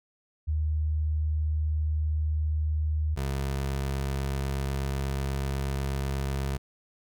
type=tone pair in turn; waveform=sine / 25% pulse; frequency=76.9 / 68.17 Hz; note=D#2 / C#2; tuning=-20 / -28 cents; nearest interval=major second; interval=208 cents; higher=first; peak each=-24 dBFS; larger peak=neither; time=0.47-3.16 / 3.16-6.58 s; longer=second; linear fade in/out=20 ms; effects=none

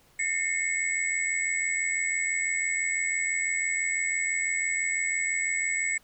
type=tone cluster; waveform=sine; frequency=1800 / 2108 / 2194 / 7840 Hz; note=A6 / C7 / C#7 / B8; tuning=+39 / +12 / -18 / -14 cents; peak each=-35 / -31 / -29 / -31 dBFS; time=0.19-5.98 s; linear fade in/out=5 ms; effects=pink hiss -61 dBFS RMS until 6.03 s

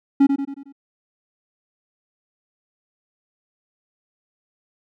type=tone with echo; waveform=triangle; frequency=277.2 Hz; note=C#4; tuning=in tune; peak=-8 dBFS; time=0.2-0.27 s; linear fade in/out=10 ms; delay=91 ms; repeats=5; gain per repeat=-6 dB; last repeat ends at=0.725 s; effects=none

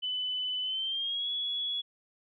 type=tone with pitch glide; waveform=sine; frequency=3006 to 3374 Hz; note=F#7 to G#7; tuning=+27 to +27 cents; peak=-30 dBFS; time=0.02-1.82 s; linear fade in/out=20 ms; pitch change=+200 cents; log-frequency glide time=0.62-1.3 s; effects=none

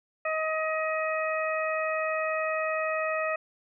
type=harmonic tone; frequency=631 Hz; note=D#5; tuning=24 cents sharp; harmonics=1 / 2 / 3 / 4; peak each=-29 / -32 / -34 / -35 dBFS; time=0.25-3.36 s; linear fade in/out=5 ms; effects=none

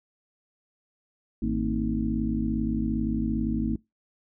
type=harmonic tone with a mistuned harmonic; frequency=52.7 Hz; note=G#1; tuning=26 cents sharp; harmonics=1 / 2 / 3 / 4 / 5 / 6; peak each=-31 / -38 / -35 / -27 / -32 / -32 dBFS; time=1.42-3.76 s; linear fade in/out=5 ms; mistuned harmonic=4; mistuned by=+120 cents; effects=noise-tail reverb RT60 0.2 s tail -24 dB re dry

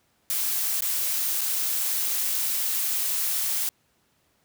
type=noise with dropouts; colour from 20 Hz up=blue; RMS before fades=-26 dBFS; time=0.3-3.69 s; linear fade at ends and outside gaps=1 ms; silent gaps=0.807-0.821 / 1.41-1.414 s; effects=pink hiss -67 dBFS RMS until 4.44 s + high-pass 80 Hz 12 dB/octave

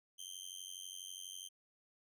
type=tone with amplitude modulation; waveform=20% pulse; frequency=3136 Hz; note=G7; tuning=in tune; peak=-37 dBFS; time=0.18-1.49 s; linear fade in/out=20 ms; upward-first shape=sine; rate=92.2 Hz; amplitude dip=100%; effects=none

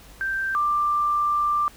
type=tone pair in turn; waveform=sine; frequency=1568 / 1183.2 Hz; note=G6 / D6; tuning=0 / +13 cents; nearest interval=perfect fourth; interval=487 cents; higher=first; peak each=-23 / -19 dBFS; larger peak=second; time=0.21-0.55 / 0.55-1.68 s; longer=second; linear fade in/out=0 ms; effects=added 50 Hz sine -48 dBFS peak until 1.76 s + pink hiss -49 dBFS RMS until 1.76 s

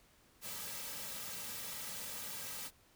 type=noise with comb filter; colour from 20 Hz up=white; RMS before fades=-44 dBFS; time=0.41-2.71 s; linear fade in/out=50 ms; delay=2.8 ms; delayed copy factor=-0.7; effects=pink hiss -67 dBFS RMS until 2.95 s

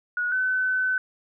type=tone pair in turn; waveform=sine; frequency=1457 / 1513.9 Hz; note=F#6 / F#6; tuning=-27 / +39 cents; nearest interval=minor second; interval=66 cents; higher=second; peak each=-23 / -21 dBFS; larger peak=second; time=0.17-0.32 / 0.32-0.98 s; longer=second; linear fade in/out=2 ms; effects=none

